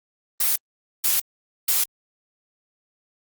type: noise bursts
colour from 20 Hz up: blue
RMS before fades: -20 dBFS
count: 3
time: 0.4-1.84 s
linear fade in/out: 5 ms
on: 160 ms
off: 480 ms
effects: Opus 24 kbps